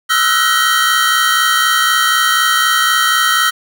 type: tone cluster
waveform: square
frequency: 1289 / 1353 / 1486 / 1898 / 3127 Hz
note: E6 / E6 / F#6 / A#6 / G7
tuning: -39 / +45 / +7 / +31 / -5 cents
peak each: -18 dBFS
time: 0.09-3.51 s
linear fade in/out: 20 ms
effects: none